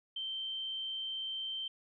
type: tone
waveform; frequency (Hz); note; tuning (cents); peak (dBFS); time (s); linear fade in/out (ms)
sine; 3121; G7; -8; -36; 0.16-1.68; 5
effects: none